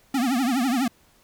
square tone with vibrato, 254.1 Hz, B3, 49 cents sharp, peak -21 dBFS, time 0.14-0.88 s, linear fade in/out 5 ms, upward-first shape triangle, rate 12 Hz, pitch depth 200 cents each way, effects pink hiss -59 dBFS RMS until 1.23 s

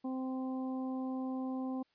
harmonic tone, 260 Hz, C4, 11 cents flat, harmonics 1 / 2 / 3 / 4, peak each -35 / -46 / -47 / -51 dBFS, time 0.04-1.83 s, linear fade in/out 10 ms, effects white hiss -75 dBFS RMS until 1.94 s + resampled to 11025 Hz

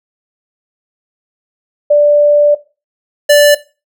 sine / square tone pair in turn, 587.3 / 585.1 Hz, D5 / D5, 0 / -7 cents, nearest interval unison, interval 7 cents, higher first, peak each -4 dBFS, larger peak neither, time 1.9-2.55 / 3.29-3.55 s, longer first, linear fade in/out 10 ms, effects noise-tail reverb RT60 0.3 s tail -17 dB re dry

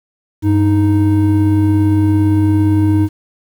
triangle tone pair together, 97.85 / 311.1 Hz, G2 / D#4, -3 / 0 cents, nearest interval octave + minor sixth, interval 2003 cents, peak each -10 / -10 dBFS, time 0.42-3.09 s, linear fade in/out 50 ms, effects 7-bit

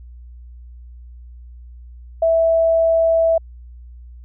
sine tone, 657 Hz, E5, 6 cents flat, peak -12 dBFS, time 2.22-3.38 s, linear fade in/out 5 ms, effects added 60 Hz sine -36 dBFS peak until 4.24 s

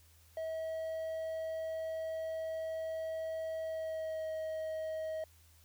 triangle tone with pitch glide, 643 to 633.4 Hz, E5 to D#5, -43 to +31 cents, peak -34 dBFS, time 0.37-5.24 s, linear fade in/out 2 ms, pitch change -26 cents, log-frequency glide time 3.62-4.3 s, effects added 81 Hz sine -62 dBFS peak until 5.64 s + white hiss -66 dBFS RMS until 5.64 s

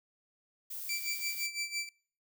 violet noise, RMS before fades -41 dBFS, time 0.7-1.47 s, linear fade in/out 10 ms
20% pulse tone with tremolo, 2332 Hz, D7, 13 cents flat, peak -27 dBFS, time 0.89-1.89 s, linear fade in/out 2 ms, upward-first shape sine, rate 5.9 Hz, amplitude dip 80%
effects noise-tail reverb RT60 0.5 s tail -24 dB re dry

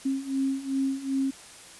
sine beating tone pair, 268.1 / 270.7 Hz, C4 / C#4, +42 / -41 cents, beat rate 2.6 Hz, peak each -30 / -27 dBFS, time 0.05-1.31 s, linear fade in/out 10 ms, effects white hiss -47 dBFS RMS until 1.79 s + resampled to 24000 Hz

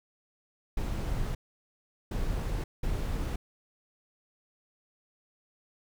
brown noise bursts at uneven times, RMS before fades -31 dBFS, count 3, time 0.77-1.35 / 2.11-2.64 / 2.83-3.36 s, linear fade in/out 5 ms, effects none

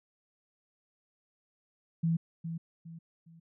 sine tone with echo, 165.2 Hz, E3, 4 cents sharp, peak -25 dBFS, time 2.03-2.17 s, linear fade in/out 10 ms, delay 410 ms, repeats 3, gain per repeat -9 dB, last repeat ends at 3.4 s, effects none

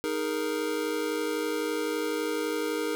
square chord, D# suspended fourth, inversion none, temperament just, 311.1 / 414.8 / 466.7 Hz, D#4 / G#4 / A#4, 0 / -2 / +2 cents, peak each -33 / -34 / -32 dBFS, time 0.04-2.95 s, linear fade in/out 0 ms, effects 9-bit

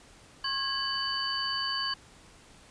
sine tone cluster, 1081 / 1646 / 2989 / 4569 Hz, C#6 / G#6 / F#7 / D8, -44 / -16 / +17 / -48 cents, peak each -35 / -36 / -35 / -32 dBFS, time 0.44-1.94 s, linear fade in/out 5 ms, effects pink hiss -55 dBFS RMS until 2.7 s + resampled to 22050 Hz

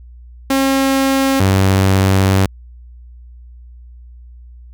sawtooth tone pair in turn, 269.9 / 96.06 Hz, C#4 / G2, -46 / -35 cents, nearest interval octave + tritone, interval 1789 cents, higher first, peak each -8 / -6 dBFS, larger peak second, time 0.5-1.4 / 1.4-2.46 s, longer second, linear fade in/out 5 ms, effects added 60 Hz sine -35 dBFS peak until 4.73 s

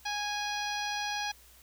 harmonic tone, 827 Hz, G#5, 8 cents flat, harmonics 1 / 2 / 3 / 4 / 5 / 6 / 7, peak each -35 / -38 / -40 / -41 / -42 / -43 / -43 dBFS, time 0.05-1.32 s, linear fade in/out 10 ms, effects added 60 Hz sine -60 dBFS peak until 1.62 s + white hiss -58 dBFS RMS until 1.62 s

